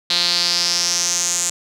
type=tone with band-pass filter sweep; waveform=sawtooth; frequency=174.61 Hz; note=F3; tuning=in tune; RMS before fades=-19 dBFS; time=0.1-1.5 s; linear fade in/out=5 ms; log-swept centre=4100 to 7200 Hz; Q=5.3; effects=none